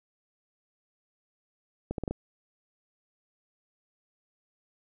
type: accelerating click train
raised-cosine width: 2 ms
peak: -18 dBFS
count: 5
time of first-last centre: 1.91-2.11 s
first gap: 72 ms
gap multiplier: 0.76
effects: none

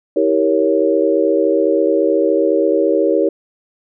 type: chord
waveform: sine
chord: E diminished seventh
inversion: none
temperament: equal with one note detuned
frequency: 322.5 / 392 / 466.2 / 554.4 Hz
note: E4 / G4 / Bb4 / Db5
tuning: -38 / 0 / 0 / 0 cents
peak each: -17 dBFS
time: 0.16-3.29 s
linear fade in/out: 5 ms
effects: none

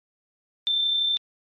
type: tone with amplitude modulation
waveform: sine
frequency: 3561 Hz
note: A7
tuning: 20 cents sharp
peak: -19 dBFS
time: 0.67-1.17 s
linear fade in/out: 0 ms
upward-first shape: sine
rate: 32.3 Hz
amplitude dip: 30%
effects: MP3 32 kbps

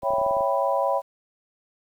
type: chord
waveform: sine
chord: C# half-diminished seventh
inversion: none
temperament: equal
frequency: 554.4 / 659.3 / 784 / 987.8 Hz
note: C#5 / E5 / G5 / B5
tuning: 0 / 0 / 0 / 0 cents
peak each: -24 / -27 / -27 / -26 dBFS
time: 0.02-1.02 s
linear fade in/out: 50 ms
type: clicks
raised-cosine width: 2 ms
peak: -27 dBFS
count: 9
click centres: 0.033 / 0.106 / 0.136 / 0.184 / 0.215 / 0.264 / 0.31 / 0.368 / 0.408 s
effects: 9-bit

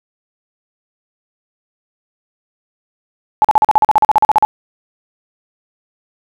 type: tone bursts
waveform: sine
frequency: 856 Hz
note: A5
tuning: 48 cents flat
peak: -5 dBFS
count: 16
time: 3.42-4.45 s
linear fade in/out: 0 ms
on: 25 ms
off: 42 ms
effects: none

